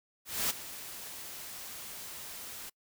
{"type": "noise with ADSR envelope", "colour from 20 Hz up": "white", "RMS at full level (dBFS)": -29, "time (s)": [0.25, 2.7], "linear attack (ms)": 250, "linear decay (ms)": 16, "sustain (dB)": -15, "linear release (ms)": 12, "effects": ["noise-tail reverb RT60 0.1 s tail -26 dB re dry"]}